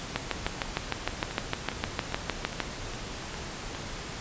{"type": "two click trains", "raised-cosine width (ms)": 0.3, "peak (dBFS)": [-10, -21], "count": [17, 7], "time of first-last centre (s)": [[0.16, 2.603], [1.31, 3.749]], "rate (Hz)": [6.55, 2.46], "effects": ["pink hiss -38 dBFS RMS until 4.2 s", "resampled to 16000 Hz"]}